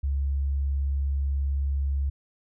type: tone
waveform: sine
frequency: 69.3 Hz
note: C#2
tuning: in tune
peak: -23 dBFS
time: 0.03-2.1 s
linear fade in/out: 10 ms
effects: none